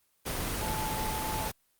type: tone in noise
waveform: sine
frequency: 870 Hz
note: A5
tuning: 20 cents flat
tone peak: -34 dBFS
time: 0.61-1.49 s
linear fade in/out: 20 ms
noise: pink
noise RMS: -33 dBFS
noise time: 0.25-1.52 s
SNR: -4 dB
effects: white hiss -71 dBFS RMS until 1.79 s + Opus 24 kbps